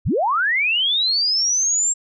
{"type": "linear sweep", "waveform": "sine", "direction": "up", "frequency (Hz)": [31.01, 7550], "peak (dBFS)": -16, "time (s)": [0.05, 1.94], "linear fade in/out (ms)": 20, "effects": []}